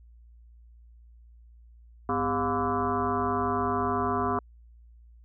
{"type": "tone with frequency modulation", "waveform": "sine", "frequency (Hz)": 707, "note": "F5", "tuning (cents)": 21, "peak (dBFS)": -24, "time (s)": [2.09, 4.39], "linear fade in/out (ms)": 2, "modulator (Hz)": 152, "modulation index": 3.7, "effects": ["added 58 Hz sine -50 dBFS peak until 5.24 s"]}